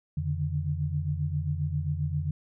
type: tone cluster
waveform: sine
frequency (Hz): 87.1 / 143.7 / 151.2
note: F2 / D3 / D#3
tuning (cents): -4 / -37 / -49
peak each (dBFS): -31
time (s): 0.17-2.31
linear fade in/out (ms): 5
effects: none